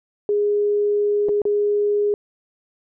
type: tone with dropouts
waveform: sine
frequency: 412.8 Hz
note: G#4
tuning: 10 cents flat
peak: -16 dBFS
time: 0.29-2.14 s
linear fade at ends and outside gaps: 1 ms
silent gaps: 1.286-1.291 / 1.418-1.453 s
effects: none